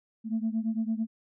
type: beating tone pair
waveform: sine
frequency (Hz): 220 / 228.9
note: A3 / A#3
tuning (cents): 0 / -31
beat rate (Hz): 8.9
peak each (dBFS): -28 / -30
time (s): 0.24-1.07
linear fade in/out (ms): 50
effects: tanh soft clip ceiling -21 dBFS